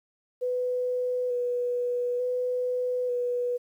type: tone with vibrato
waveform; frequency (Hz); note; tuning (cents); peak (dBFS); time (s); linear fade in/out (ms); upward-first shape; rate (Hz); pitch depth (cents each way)
sine; 493.9; B4; 0; -25; 0.41-3.58; 20; square; 0.56; 16
effects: 10-bit